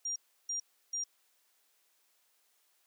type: tone bursts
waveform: sine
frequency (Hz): 5700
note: F8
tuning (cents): +34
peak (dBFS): -33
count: 3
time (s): 0.05-1.04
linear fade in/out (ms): 5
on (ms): 110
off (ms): 330
effects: white hiss -72 dBFS RMS until 2.86 s + high-pass 400 Hz 12 dB/octave